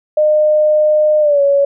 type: tone with pitch glide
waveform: sine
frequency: 609 to 561.7 Hz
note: D#5 to C#5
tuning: -37 to +23 cents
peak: -8 dBFS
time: 0.17-1.65 s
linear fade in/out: 5 ms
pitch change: -140 cents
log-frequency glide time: 1.2-1.41 s
effects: none